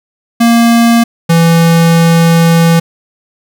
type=tone pair in turn; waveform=square; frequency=233.1 / 166.66 Hz; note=A#3 / E3; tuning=0 / +19 cents; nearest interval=tritone; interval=581 cents; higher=first; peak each=-5 dBFS; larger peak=neither; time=0.4-1.04 / 1.29-2.8 s; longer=second; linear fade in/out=10 ms; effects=none